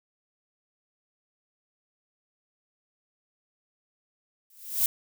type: noise with exponential growth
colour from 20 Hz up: violet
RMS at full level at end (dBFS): -20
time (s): 4.5-4.86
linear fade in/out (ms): 2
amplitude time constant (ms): 77
effects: none